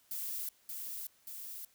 violet noise with echo, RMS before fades -39 dBFS, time 0.11-0.49 s, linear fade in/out 2 ms, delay 580 ms, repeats 2, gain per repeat -3 dB, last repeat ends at 1.65 s, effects white hiss -68 dBFS RMS until 1.74 s

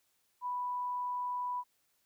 sine tone, 987.8 Hz, B5, in tune, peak -33 dBFS, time 0.41-1.64 s, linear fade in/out 50 ms, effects white hiss -75 dBFS RMS until 2.05 s

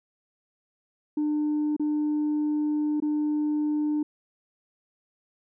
sine tone with dropouts, 300 Hz, D4, 37 cents sharp, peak -21 dBFS, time 1.17-4.03 s, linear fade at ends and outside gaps 5 ms, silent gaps 1.765-1.796 / 3.002-3.022 s, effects tanh soft clip ceiling -21 dBFS

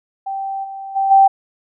sine tone with level steps, 780 Hz, G5, 9 cents flat, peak -21 / -27 / -14 / -6 dBFS, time 0.26-1.28 s, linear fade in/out 10 ms, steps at 0.63 / 0.95 / 1.1 s, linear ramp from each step 20 ms, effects none

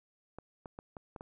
clicks, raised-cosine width 1 ms, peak -30 dBFS, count 6, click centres 0.386 / 0.658 / 0.789 / 0.968 / 1.162 / 1.209 s, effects none

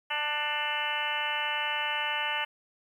harmonic tone with a mistuned harmonic, 296.4 Hz, D4, 16 cents sharp, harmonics 2 / 3 / 4 / 5 / 6 / 7 / 8 / 9 / 10, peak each -43 / -34 / -40 / -37 / -36 / -37 / -42 / -36 / -34 dBFS, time 0.1-2.45 s, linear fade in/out 10 ms, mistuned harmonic 7, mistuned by +35 cents, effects 10-bit

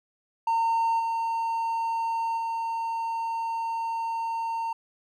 triangle tone with level steps, 913 Hz, A#5, 36 cents flat, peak -19 / -23 / -25 dBFS, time 0.47-4.73 s, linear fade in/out 5 ms, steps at 0.99 / 2.37 s, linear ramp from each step 10 ms, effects tanh soft clip ceiling -15 dBFS

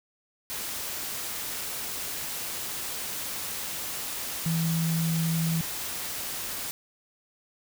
sine tone in noise, 163.9 Hz, E3, 10 cents flat, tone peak -24 dBFS, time 4.46-5.61 s, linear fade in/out 0 ms, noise white, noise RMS -34 dBFS, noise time 0.5-6.71 s, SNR +7 dB, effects none

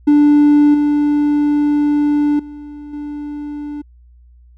triangle tone with level steps, 293.7 Hz, D4, in tune, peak -4 / -9 / -27 / -21 dBFS, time 0.07-3.82 s, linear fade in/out 10 ms, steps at 0.74 / 2.39 / 2.93 s, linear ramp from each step 5 ms, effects tanh soft clip ceiling 0 dBFS + added 60 Hz sine -42 dBFS peak until 4.57 s

